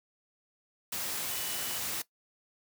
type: tone in noise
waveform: sine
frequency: 2960 Hz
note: F#7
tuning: in tune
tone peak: -44 dBFS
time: 1.31-1.78 s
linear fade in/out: 5 ms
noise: white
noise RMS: -35 dBFS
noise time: 0.92-2.02 s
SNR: -12 dB
effects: noise-tail reverb RT60 0.1 s tail -18 dB re dry + high-pass 80 Hz 12 dB/octave

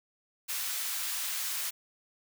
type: high-pass noise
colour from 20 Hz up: white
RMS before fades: -34 dBFS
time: 0.48-1.71 s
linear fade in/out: 20 ms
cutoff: 1200 Hz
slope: 12 dB/octave
effects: none

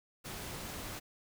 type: noise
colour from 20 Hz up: pink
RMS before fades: -43 dBFS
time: 0.24-1 s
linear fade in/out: 20 ms
effects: none

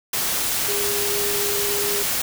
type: tone in noise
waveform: sine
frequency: 407.9 Hz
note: G#4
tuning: 31 cents flat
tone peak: -26 dBFS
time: 0.68-2.03 s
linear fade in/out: 5 ms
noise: white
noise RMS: -23 dBFS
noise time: 0.13-2.22 s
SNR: -6 dB
effects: none

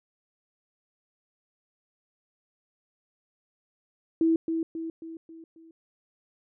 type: tone with echo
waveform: sine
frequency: 326.6 Hz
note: E4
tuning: 16 cents flat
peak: -19 dBFS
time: 4.21-4.36 s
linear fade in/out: 2 ms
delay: 270 ms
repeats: 5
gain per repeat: -6 dB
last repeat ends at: 5.71 s
effects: none

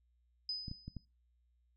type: tone with exponential decay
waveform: sine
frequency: 5010 Hz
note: D#8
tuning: 11 cents sharp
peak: -34 dBFS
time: 0.49-1.05 s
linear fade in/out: 2 ms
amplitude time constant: 120 ms
type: clicks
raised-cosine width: 5 ms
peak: -31 dBFS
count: 4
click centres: 0.682 / 0.714 / 0.88 / 0.967 s
effects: noise-tail reverb RT60 0.3 s tail -24 dB re dry + added 60 Hz sine -70 dBFS peak until 1.76 s

